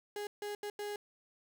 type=tone bursts at uneven times; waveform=35% pulse; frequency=413.1 Hz; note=G#4; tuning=9 cents flat; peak=-36 dBFS; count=4; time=0.16-0.27 / 0.42-0.55 / 0.63-0.7 / 0.79-0.96 s; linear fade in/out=2 ms; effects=none